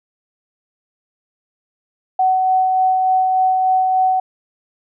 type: tone with tremolo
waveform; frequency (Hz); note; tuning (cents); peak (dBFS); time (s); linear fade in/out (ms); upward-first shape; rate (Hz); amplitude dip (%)
sine; 750; F#5; +23; -11; 2.19-4.2; 5; sine; 3.4; 25
effects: none